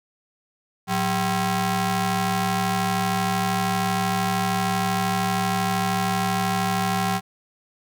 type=ring-modulated tone; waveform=sawtooth; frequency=293.7 Hz; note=D4; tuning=in tune; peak=-14 dBFS; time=0.87-7.21 s; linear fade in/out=50 ms; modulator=477 Hz; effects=none